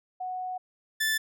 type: tone pair in turn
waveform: sine / sawtooth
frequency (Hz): 738 / 1755.3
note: F#5 / A6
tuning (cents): -5 / -5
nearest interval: octave + minor third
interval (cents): 1500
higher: second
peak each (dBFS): -31 / -21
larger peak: second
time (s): 0.2-0.58 / 1-1.18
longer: first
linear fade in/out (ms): 10
effects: none